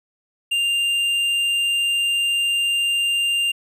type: tone with tanh clipping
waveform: sine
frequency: 2794 Hz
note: F7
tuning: in tune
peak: -19 dBFS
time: 0.51-3.52 s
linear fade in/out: 10 ms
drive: 8 dB
effects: none